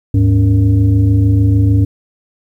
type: tone with frequency modulation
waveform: sine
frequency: 103.83 Hz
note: G#2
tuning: in tune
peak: -7 dBFS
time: 0.14-1.85 s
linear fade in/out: 5 ms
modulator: 181 Hz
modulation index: 0.76
effects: 8-bit